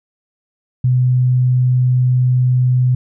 sine tone, 126.2 Hz, B2, 38 cents sharp, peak -10 dBFS, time 0.84-2.95 s, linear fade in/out 5 ms, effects none

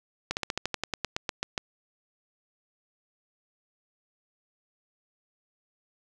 slowing click train, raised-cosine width 0.2 ms, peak -11 dBFS, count 14, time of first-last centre 0.31-1.578 s, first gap 59 ms, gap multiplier 1.08, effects none

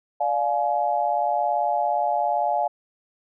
sine chord, D diminished, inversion none, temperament just, 587.3 / 704.8 / 845.8 Hz, D5 / F5 / Ab5, 0 / +16 / +31 cents, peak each -27 / -23 / -24 dBFS, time 0.2-2.68 s, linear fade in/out 10 ms, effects none

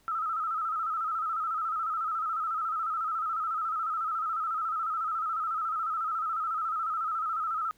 sine tone with vibrato, 1296 Hz, E6, 30 cents flat, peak -28 dBFS, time 0.08-7.71 s, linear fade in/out 0 ms, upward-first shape square, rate 14 Hz, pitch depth 57 cents each way, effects pink hiss -65 dBFS RMS until 7.77 s

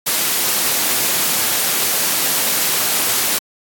white noise, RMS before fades -17 dBFS, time 0.06-3.39 s, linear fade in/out 10 ms, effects high-pass 150 Hz 12 dB/octave + AAC 64 kbps

